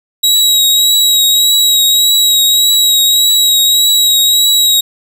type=tone with vibrato; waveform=sawtooth; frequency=3841 Hz; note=B7; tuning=49 cents flat; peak=-4 dBFS; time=0.23-4.81 s; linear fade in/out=10 ms; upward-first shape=triangle; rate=1.7 Hz; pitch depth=29 cents each way; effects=none